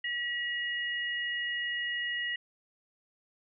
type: tone pair together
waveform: sine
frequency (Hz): 1927.1 / 2880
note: B6 / F#7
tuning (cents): -43 / -47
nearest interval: perfect fifth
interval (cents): 696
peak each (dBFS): -32 / -36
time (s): 0.04-2.36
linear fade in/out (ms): 5
effects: none